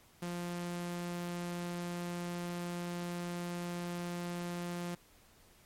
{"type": "tone", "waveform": "sawtooth", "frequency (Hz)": 174.61, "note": "F3", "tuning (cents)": 0, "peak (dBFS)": -33, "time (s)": [0.22, 4.95], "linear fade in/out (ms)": 5, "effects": ["pink hiss -63 dBFS RMS until 5.65 s", "MP3 64 kbps"]}